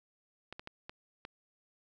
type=clicks; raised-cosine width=0.3 ms; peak=-27 dBFS; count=5; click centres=0.526 / 0.595 / 0.674 / 0.895 / 1.251 s; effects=none